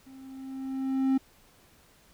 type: tone with level ramp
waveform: triangle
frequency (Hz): 265.8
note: C4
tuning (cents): +27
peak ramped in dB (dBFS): -45 to -18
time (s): 0.06-1.18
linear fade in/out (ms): 10
effects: pink hiss -60 dBFS RMS until 2.13 s